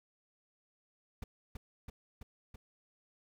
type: noise with echo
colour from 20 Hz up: brown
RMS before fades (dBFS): -40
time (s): 1.22-1.24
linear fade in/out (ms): 5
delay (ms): 330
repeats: 4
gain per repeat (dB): -2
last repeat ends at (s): 2.56
effects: none